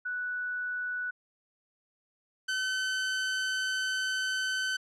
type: tone pair in turn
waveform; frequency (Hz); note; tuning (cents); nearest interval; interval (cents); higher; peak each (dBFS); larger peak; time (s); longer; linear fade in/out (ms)
sine / sawtooth; 1480 / 1524.2; F#6 / G6; 0 / -49; minor second; 51; second; -31 / -25; second; 0.05-1.11 / 2.48-4.77; second; 10
effects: low-pass 7000 Hz 12 dB/octave